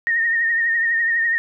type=tone with vibrato; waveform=sine; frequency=1846 Hz; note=A#6; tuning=17 cents flat; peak=-16 dBFS; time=0.07-1.38 s; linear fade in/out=0 ms; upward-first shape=triangle; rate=12 Hz; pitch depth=51 cents each way; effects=none